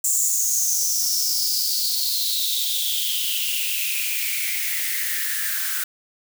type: noise with high-pass filter sweep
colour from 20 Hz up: blue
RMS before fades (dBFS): -23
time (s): 0.04-5.84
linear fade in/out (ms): 5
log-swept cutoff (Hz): 7400 to 1500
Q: 7.6
effects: none